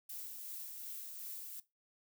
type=noise with tremolo; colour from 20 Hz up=violet; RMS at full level=-45 dBFS; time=0.09-1.6 s; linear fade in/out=5 ms; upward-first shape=sine; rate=2.7 Hz; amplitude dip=30%; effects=noise-tail reverb RT60 0.2 s tail -17 dB re dry